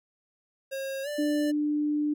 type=tone with pitch glide; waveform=square; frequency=540 to 588.9 Hz; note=C#5 to D5; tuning=-45 to +5 cents; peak=-32 dBFS; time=0.71-1.52 s; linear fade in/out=20 ms; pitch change=+150 cents; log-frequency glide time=1.03-1.08 s
type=tone; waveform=sine; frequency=297.4 Hz; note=D4; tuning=22 cents sharp; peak=-24 dBFS; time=1.18-2.14 s; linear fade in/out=10 ms
effects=none